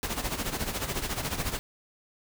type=noise with tremolo; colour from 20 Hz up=pink; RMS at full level=-29 dBFS; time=0.03-1.59 s; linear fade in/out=0 ms; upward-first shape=sine; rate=14 Hz; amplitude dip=70%; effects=none